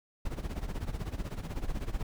brown noise with tremolo, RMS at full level -32 dBFS, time 0.25-2.03 s, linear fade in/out 5 ms, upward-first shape sine, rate 16 Hz, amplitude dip 80%, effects none

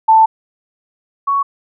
sine tone pair in turn, 885 / 1115 Hz, A5 / C#6, +10 / +10 cents, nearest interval major third, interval 400 cents, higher second, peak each -5 / -12 dBFS, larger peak first, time 0.08-0.26 / 1.27-1.43 s, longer first, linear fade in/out 10 ms, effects none

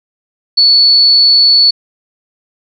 sine tone, 4435 Hz, C#8, in tune, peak -4 dBFS, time 0.57-1.71 s, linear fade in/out 10 ms, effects none

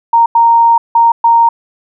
sine tone bursts at uneven times, 928 Hz, A#5, 8 cents flat, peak -4 dBFS, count 4, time 0.13-0.26 / 0.35-0.78 / 0.95-1.12 / 1.24-1.49 s, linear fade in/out 5 ms, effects none

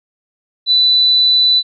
sine tone, 3984 Hz, B7, 14 cents sharp, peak -8 dBFS, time 0.66-1.63 s, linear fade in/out 50 ms, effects none

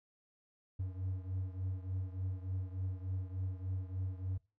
triangle beating tone pair, 92.5 / 95.9 Hz, F#2 / G2, 0 / -37 cents, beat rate 3.4 Hz, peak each -36 / -40 dBFS, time 0.79-4.38 s, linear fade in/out 10 ms, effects noise-tail reverb RT60 0.3 s tail -22 dB re dry

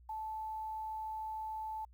sine tone with quantisation, 873 Hz, A5, 14 cents flat, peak -38 dBFS, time 0.09-1.85 s, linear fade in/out 5 ms, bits 11, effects added 60 Hz sine -57 dBFS peak until 1.93 s

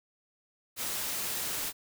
white noise, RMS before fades -34 dBFS, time 0.76-1.73 s, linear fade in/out 50 ms, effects none

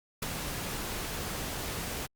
pink noise with ADSR envelope, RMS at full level -31 dBFS, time 0.22-2.07 s, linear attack 7 ms, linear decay 19 ms, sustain -5 dB, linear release 17 ms, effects Opus 48 kbps

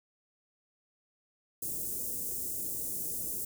white band-stop noise, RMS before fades -36 dBFS, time 1.62-3.45 s, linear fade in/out 5 ms, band 470 to 7500 Hz, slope 24 dB/octave, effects none

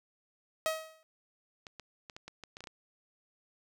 sawtooth tone with exponential decay, 636 Hz, D#5, 38 cents sharp, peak -23 dBFS, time 0.66-1.03 s, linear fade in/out 0 ms, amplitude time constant 80 ms
clicks, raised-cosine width 0.2 ms, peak -28 dBFS, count 10, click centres 1.668 / 1.797 / 2.098 / 2.165 / 2.28 / 2.437 / 2.569 / 2.606 / 2.64 / 2.672 s
effects none

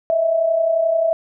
sine tone pair together, 627.9 / 659.3 Hz, D#5 / E5, +16 / 0 cents, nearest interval minor second, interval 84 cents, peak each -23 / -15 dBFS, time 0.1-1.13 s, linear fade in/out 0 ms, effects none

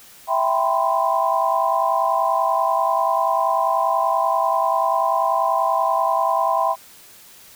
sine chord, C major seventh, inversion first, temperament equal with one note detuned, 659.3 / 784 / 987.8 / 1038.1 Hz, E5 / G5 / B5 / C6, 0 / 0 / 0 / -14 cents, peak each -22 dBFS, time 0.27-6.76 s, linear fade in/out 50 ms, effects white hiss -46 dBFS RMS until 7.55 s

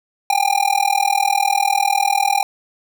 square tone with amplitude modulation, 802 Hz, G5, 39 cents sharp, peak -11 dBFS, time 0.3-2.43 s, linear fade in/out 2 ms, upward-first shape sine, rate 40 Hz, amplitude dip 100%, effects none

